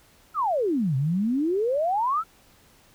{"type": "exponential two-way sweep", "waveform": "sine", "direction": "down then up", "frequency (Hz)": [1377, 127.6, 1377], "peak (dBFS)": -21, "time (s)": [0.34, 2.24], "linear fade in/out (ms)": 50, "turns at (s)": 0.96, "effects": ["pink hiss -57 dBFS RMS until 2.94 s"]}